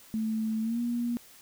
sine tone with pitch glide, 220 to 238.5 Hz, A3 to A#3, 0 to +40 cents, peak -27 dBFS, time 0.14-1.17 s, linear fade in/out 0 ms, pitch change +140 cents, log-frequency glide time 0.61-0.8 s, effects white hiss -54 dBFS RMS until 1.41 s

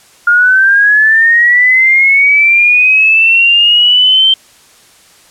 sine linear sweep, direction up, 1408 to 3136 Hz, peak -4 dBFS, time 0.27-4.34 s, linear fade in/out 5 ms, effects white hiss -43 dBFS RMS until 5.3 s + low-pass 10000 Hz 12 dB/octave

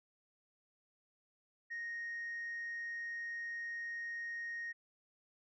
sine tone, 1864.7 Hz, A#6, in tune, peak -38 dBFS, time 1.7-4.73 s, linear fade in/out 20 ms, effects tanh soft clip ceiling -37 dBFS

